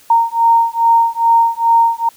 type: beating tone pair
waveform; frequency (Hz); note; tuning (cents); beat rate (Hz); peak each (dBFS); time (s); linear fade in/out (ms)
sine; 922 / 924.4; A#5 / A#5; -19 / -15; 2.4; -12; 0.1-2.09; 5
effects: white hiss -46 dBFS RMS until 2.16 s